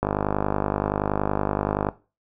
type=click train; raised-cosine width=1 ms; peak=-8 dBFS; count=95; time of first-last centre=0.03-1.888 s; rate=50.6 Hz; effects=noise-tail reverb RT60 0.3 s tail -17 dB re dry